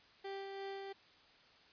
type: tone with tremolo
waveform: 30% pulse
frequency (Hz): 392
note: G4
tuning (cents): 0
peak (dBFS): -39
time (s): 0.24-0.93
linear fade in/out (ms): 10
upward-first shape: sine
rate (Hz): 2.9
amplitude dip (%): 30
effects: white hiss -64 dBFS RMS until 1.72 s + resampled to 11025 Hz